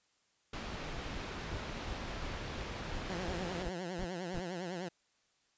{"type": "low-pass noise", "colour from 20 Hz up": "pink", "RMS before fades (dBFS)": -42, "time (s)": [0.53, 3.63], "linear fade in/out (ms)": 5, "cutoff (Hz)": 4100, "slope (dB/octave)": 12}
{"type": "noise bursts", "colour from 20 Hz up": "brown", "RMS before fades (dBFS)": -40, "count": 10, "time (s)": [1.16, 4.4], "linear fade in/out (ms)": 5, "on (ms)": 63, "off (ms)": 290}
{"type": "tone with vibrato", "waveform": "15% pulse", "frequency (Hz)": 178.5, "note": "F3", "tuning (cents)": 38, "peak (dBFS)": -32, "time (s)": [3.09, 4.89], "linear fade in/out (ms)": 10, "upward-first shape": "triangle", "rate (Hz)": 9.9, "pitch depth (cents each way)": 140}
{"effects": ["white hiss -74 dBFS RMS until 5.57 s", "resampled to 16000 Hz"]}